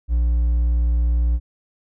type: tone with hard clipping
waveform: triangle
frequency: 59 Hz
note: A#1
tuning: 22 cents sharp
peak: -16 dBFS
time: 0.08-1.4 s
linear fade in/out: 50 ms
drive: 5 dB
effects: none